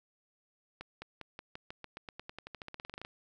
accelerating click train, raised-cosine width 0.3 ms, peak -27 dBFS, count 24, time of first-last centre 0.81-3.049 s, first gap 210 ms, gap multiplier 0.92, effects none

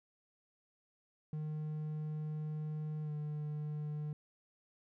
triangle tone with pitch glide, 153.3 to 150.23 Hz, D#3 to D3, -25 to +40 cents, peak -35 dBFS, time 1.33-4.13 s, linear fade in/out 2 ms, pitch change -35 cents, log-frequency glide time 3.03-3.1 s, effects none

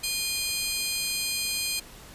20% pulse tone cluster, 2448 / 3178 / 4183 Hz, D#7 / G7 / C8, -29 / +23 / -1 cents, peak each -27 / -29 / -24 dBFS, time 0.03-1.8 s, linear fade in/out 10 ms, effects pink hiss -47 dBFS RMS until 2.14 s + resampled to 32000 Hz

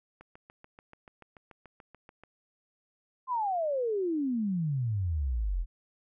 click train, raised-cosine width 0.5 ms, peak -35 dBFS, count 15, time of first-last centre 0.21-2.236 s, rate 6.91 Hz
sine exponential sweep, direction down, 1058 to 39.11 Hz, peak -27 dBFS, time 3.27-5.66 s, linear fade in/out 50 ms
effects none

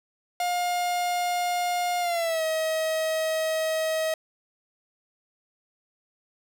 45% pulse tone with pitch glide, 710 to 636.2 Hz, F5 to D#5, +28 to +38 cents, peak -24 dBFS, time 0.4-4.14 s, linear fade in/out 2 ms, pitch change -190 cents, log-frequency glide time 2-2.43 s, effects none

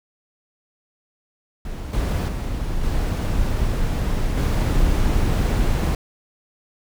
brown noise with level steps, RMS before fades -29 / -20 / -25 / -21 / -18 dBFS, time 1.65-5.95 s, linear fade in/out 2 ms, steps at 1.93 / 2.28 / 2.83 / 4.37 s, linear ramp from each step 5 ms, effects none

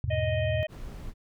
sine chord, E major, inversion none, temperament equal with one note detuned, 82.41 / 103.53 / 123.47 Hz, E2 / G#2 / B2, 0 / -5 / 0 cents, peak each -31 dBFS, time 0.04-0.63 s, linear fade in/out 0 ms
harmonic tone, 622.3 Hz, D#5, in tune, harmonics 1 / 3 / 4 / 5, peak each -28 / -38 / -40 / -42 dBFS, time 0.1-0.67 s, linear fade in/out 10 ms
brown noise, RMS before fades -39 dBFS, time 0.68-1.14 s, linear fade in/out 50 ms
effects none

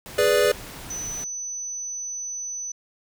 pink noise, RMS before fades -39 dBFS, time 0.06-1.24 s, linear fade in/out 0 ms
square chord, G# diminished, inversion none, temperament equal, 415.3 / 493.9 / 587.3 Hz, G#4 / B4 / D5, 0 / 0 / 0 cents, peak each -22 dBFS, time 0.18-0.52 s, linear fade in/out 5 ms
sine tone, 6000 Hz, F#8, 23 cents sharp, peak -29 dBFS, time 0.9-2.72 s, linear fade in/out 5 ms
effects none

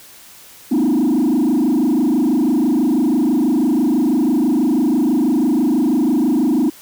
sine tone with frequency modulation, 277.2 Hz, C#4, in tune, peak -10 dBFS, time 0.71-6.7 s, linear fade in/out 10 ms, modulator 26.1 Hz, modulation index 2, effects tanh soft clip ceiling -11 dBFS + white hiss -42 dBFS RMS until 6.81 s

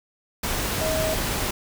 sine tone in noise, 633 Hz, D#5, 30 cents sharp, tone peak -24 dBFS, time 0.81-1.14 s, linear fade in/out 5 ms, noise pink, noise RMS -26 dBFS, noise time 0.43-1.51 s, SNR -1 dB, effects none

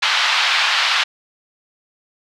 white band-pass noise, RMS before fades -17 dBFS, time 0.02-1.04 s, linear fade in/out 10 ms, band 870 to 4000 Hz, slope 24 dB/octave, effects none

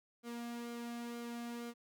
sawtooth tone with flanger, 236.7 Hz, A#3, 27 cents sharp, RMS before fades -44 dBFS, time 0.23-1.74 s, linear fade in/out 50 ms, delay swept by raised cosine 1.1 to 2.06 ms, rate 2.1 Hz, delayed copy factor -0.5, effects none

